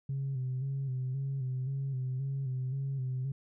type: tone with vibrato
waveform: sine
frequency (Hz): 132.6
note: C3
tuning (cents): +23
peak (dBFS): -30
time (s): 0.09-3.32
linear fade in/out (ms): 5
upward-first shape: square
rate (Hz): 1.9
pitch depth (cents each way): 52
effects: tanh soft clip ceiling -28 dBFS